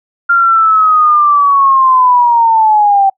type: linear sweep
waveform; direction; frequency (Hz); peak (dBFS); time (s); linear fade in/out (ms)
sine; down; 1396.9 to 773; -5; 0.29-3.1; 10
effects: noise-tail reverb RT60 0.1 s tail -24 dB re dry